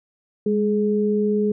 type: tone pair together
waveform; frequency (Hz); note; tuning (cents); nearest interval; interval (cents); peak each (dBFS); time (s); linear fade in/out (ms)
sine; 205.9 / 421.2; G#3 / G#4; -15 / +24; octave; 1239; -20; 0.46-1.52; 5
effects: none